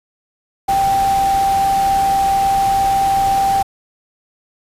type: tone in noise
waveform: sine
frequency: 784 Hz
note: G5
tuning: in tune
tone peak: -12 dBFS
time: 0.68-3.63 s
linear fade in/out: 10 ms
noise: pink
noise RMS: -27 dBFS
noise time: 0.68-3.63 s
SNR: +12 dB
effects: resampled to 32000 Hz